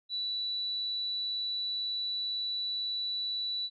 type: tone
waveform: sine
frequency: 3951 Hz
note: B7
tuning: in tune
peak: -31 dBFS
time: 0.09-3.7 s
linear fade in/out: 50 ms
effects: none